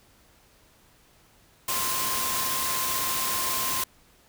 sine tone in noise, 1050 Hz, C6, 6 cents sharp, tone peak -32 dBFS, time 1.68-3.84 s, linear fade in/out 5 ms, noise white, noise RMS -28 dBFS, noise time 1.68-3.84 s, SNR -7 dB, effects pink hiss -59 dBFS RMS until 4.28 s

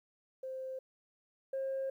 sine tone pair in turn, 523.3 / 535.8 Hz, C5 / C5, 0 / +41 cents, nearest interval unison, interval 41 cents, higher second, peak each -38 / -32 dBFS, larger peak second, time 0.43-0.79 / 1.53-1.9 s, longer second, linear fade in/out 5 ms, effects tanh soft clip ceiling -31 dBFS + 12-bit

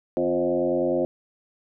sine tone with frequency modulation, 440 Hz, A4, in tune, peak -20 dBFS, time 0.17-1.05 s, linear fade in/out 0 ms, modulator 89.3 Hz, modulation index 2.2, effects none

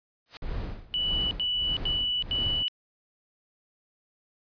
white noise with exponential growth, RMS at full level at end -33 dBFS, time 0.26-0.37 s, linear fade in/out 1 ms, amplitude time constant 23 ms
brown noise with tremolo, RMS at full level -32 dBFS, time 0.42-2.63 s, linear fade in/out 2 ms, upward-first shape sine, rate 1.6 Hz, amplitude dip 90%
sine tone bursts, 2960 Hz, F#7, in tune, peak -25 dBFS, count 4, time 0.94-2.681 s, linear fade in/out 0 ms, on 370 ms, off 87 ms
effects resampled to 11025 Hz

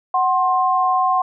sine tone pair together, 744.7 / 1058 Hz, F#5 / C6, +11 / +19 cents, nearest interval tritone, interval 608 cents, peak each -17 dBFS, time 0.14-1.22 s, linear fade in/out 5 ms, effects none

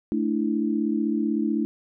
sine chord, A suspended fourth, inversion none, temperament equal, 220 / 293.7 / 329.6 Hz, A3 / D4 / E4, 0 / 0 / 0 cents, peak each -25 / -26 / -27 dBFS, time 0.12-1.65 s, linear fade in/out 0 ms, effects none

